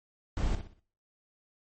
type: noise with echo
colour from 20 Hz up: brown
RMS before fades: -29 dBFS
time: 0.37-0.55 s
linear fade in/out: 0 ms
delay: 61 ms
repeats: 4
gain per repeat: -9 dB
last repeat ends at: 0.794 s
effects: noise-tail reverb RT60 0.5 s tail -24 dB re dry + MP3 32 kbps